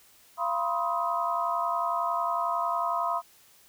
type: tone cluster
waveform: sine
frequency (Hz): 687 / 979 / 1050 / 1258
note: F5 / B5 / C6 / D#6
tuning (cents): -29 / -15 / +6 / +19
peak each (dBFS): -31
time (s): 0.37-3.22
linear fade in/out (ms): 50
effects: white hiss -58 dBFS RMS until 3.68 s